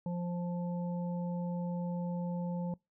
harmonic tone, 175.2 Hz, F3, 6 cents sharp, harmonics 1 / 3 / 5, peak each -33 / -43 / -47 dBFS, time 0.06-2.74 s, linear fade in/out 2 ms, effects noise-tail reverb RT60 0.2 s tail -24 dB re dry

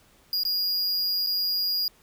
square tone with dropouts, 4858 Hz, D#8, 42 cents flat, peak -24 dBFS, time 0.33-1.88 s, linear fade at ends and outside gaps 1 ms, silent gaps 0.434-0.451 / 1.264-1.27 s, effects pink hiss -59 dBFS RMS until 2.02 s

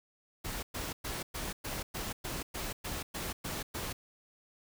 pink noise bursts, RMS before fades -38 dBFS, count 12, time 0.44-3.93 s, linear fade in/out 10 ms, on 190 ms, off 110 ms, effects none

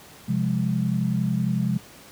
sine chord, F minor, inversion second, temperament equal with one note detuned, 130.81 / 174.61 / 205.6 Hz, C3 / F3 / Ab3, 0 / 0 / -17 cents, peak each -25 dBFS, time 0.28-1.78 s, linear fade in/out 10 ms, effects pink hiss -47 dBFS RMS until 2.11 s + high-pass 80 Hz 12 dB/octave

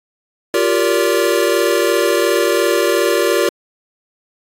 square chord, G minor seventh, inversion third, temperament equal with one note detuned, 349.2 / 392 / 466.2 / 574.9 Hz, F4 / G4 / Bb4 / D5, 0 / 0 / 0 / -37 cents, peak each -19 dBFS, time 0.54-3.49 s, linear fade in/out 2 ms, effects AAC 48 kbps

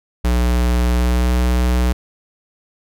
square tone with pitch glide, 60.5 to 61.49 Hz, B1 to B1, -35 to -7 cents, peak -14 dBFS, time 0.24-1.93 s, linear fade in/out 10 ms, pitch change +28 cents, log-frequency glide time 0.93-1.3 s, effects none

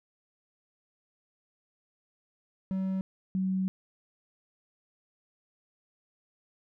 triangle / sine tone pair in turn, 190 / 188.58 Hz, F#3 / F#3, +46 / +33 cents, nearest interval unison, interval 13 cents, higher first, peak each -26 dBFS, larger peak neither, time 2.71-3.01 / 3.35-3.68 s, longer second, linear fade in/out 0 ms, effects none

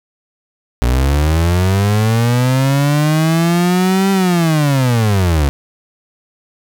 35% pulse linear two-way sweep, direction up then down, 58.27 to 196 to 67.6 Hz, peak -9 dBFS, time 0.82-5.49 s, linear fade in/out 0 ms, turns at 4.11 s, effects none

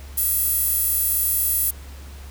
sawtooth tone with high-pass filter, 659 Hz, E5, 1 cent flat, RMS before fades -21 dBFS, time 0.17-1.71 s, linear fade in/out 10 ms, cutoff 12000 Hz, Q 2.5, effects added 69 Hz sine -36 dBFS peak until 2.3 s + pink hiss -46 dBFS RMS until 2.3 s

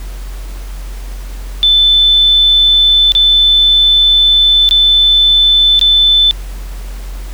sine tone with dropouts, 3520 Hz, A7, in tune, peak -5 dBFS, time 1.63-6.31 s, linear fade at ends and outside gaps 0 ms, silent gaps 3.12-3.151 / 4.69-4.71 / 5.793-5.813 s, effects added 45 Hz sine -21 dBFS peak until 7.33 s + pink hiss -36 dBFS RMS until 7.33 s

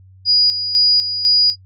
sine tone with tremolo, 4900 Hz, D#8, 27 cents flat, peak -10 dBFS, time 0.25-1.56 s, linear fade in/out 50 ms, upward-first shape square, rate 2 Hz, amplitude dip 65%, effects noise-tail reverb RT60 0.1 s tail -24 dB re dry + added 94 Hz sine -42 dBFS peak until 1.65 s

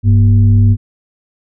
sine tone with frequency modulation, 100.3 Hz, G2, 40 cents sharp, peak -5 dBFS, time 0.03-0.77 s, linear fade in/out 50 ms, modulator 137 Hz, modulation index 0.5, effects none

